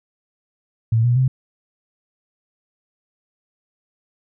sine tone with pitch steps, 113.2 / 121.32 / 130.03 Hz, A2 / B2 / C3, +50 / -30 / -10 cents, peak -13 dBFS, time 0.92-1.28 s, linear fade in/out 5 ms, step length 120 ms, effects none

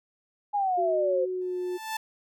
sine exponential sweep, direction down, 837 to 508 Hz, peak -23 dBFS, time 0.53-1.26 s, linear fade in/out 20 ms
sine tone with pitch glide, 370 to 361.5 Hz, F#4 to F#4, 0 to -40 cents, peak -28 dBFS, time 0.77-1.78 s, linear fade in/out 20 ms, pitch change -40 cents, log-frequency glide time 1.28-1.59 s
sawtooth tone with exponential growth, 880 Hz, A5, in tune, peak -24 dBFS, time 1.41-1.97 s, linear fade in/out 5 ms, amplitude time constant 120 ms
effects none

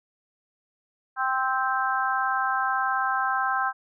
harmonic tone, 261.6 Hz, C4, in tune, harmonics 3 / 4 / 5 / 6, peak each -28 / -28 / -28 / -28 dBFS, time 1.16-3.73 s, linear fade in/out 50 ms, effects none

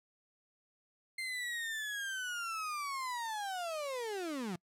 35% pulse linear sweep, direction down, 2099 to 165.1 Hz, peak -35 dBFS, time 1.18-4.56 s, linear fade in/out 5 ms, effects noise-tail reverb RT60 0.1 s tail -26 dB re dry + low-pass 12000 Hz 12 dB/octave

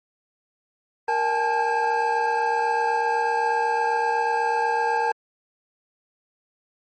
triangle tone cluster, 467.5 / 802 / 870 / 1614 Hz, A#4 / G5 / A5 / G#6, +5 / +39 / -20 / -50 cents, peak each -25 / -26 / -20 / -27 dBFS, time 1.08-5.12 s, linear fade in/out 5 ms, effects MP3 32 kbps

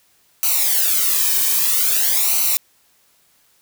blue noise with flanger, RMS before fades -17 dBFS, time 0.43-2.57 s, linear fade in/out 0 ms, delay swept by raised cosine 0.58 to 1.49 ms, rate 0.51 Hz, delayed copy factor -0.85, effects white hiss -58 dBFS RMS until 3.61 s

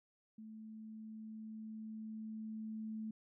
sine tone with level ramp, 218.6 Hz, A3, 11 cents flat, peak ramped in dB -49 to -40 dBFS, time 0.38-3.11 s, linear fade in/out 5 ms, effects none

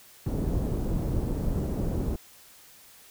pink low-pass noise, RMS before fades -28 dBFS, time 0.26-2.16 s, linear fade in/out 5 ms, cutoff 370 Hz, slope 12 dB/octave, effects white hiss -53 dBFS RMS until 3.1 s

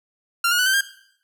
sawtooth tone with pitch steps, 1384 / 1436.1 / 1490.2 / 1546.3 / 1604.6 Hz, F6 / F6 / F#6 / G6 / G6, -16 / +48 / +12 / -24 / +40 cents, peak -13 dBFS, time 0.44-0.81 s, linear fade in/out 5 ms, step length 74 ms, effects noise-tail reverb RT60 0.7 s tail -17 dB re dry

